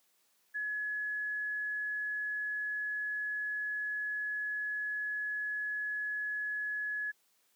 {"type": "tone", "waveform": "sine", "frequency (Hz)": 1695, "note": "G#6", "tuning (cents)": 35, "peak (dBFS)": -33, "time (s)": [0.54, 7.12], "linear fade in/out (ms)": 20, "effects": ["white hiss -72 dBFS RMS until 7.55 s", "high-pass 200 Hz 12 dB/octave"]}